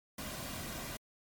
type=noise with comb filter; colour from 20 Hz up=pink; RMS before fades=-42 dBFS; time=0.18-0.97 s; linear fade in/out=5 ms; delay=2.3 ms; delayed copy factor=-0.5; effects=MP3 96 kbps